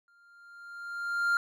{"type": "tone with exponential growth", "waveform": "triangle", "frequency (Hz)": 1396.9, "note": "F6", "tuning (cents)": 0, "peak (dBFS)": -20, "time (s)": [0.08, 1.37], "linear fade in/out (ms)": 1, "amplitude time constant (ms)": 280, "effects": []}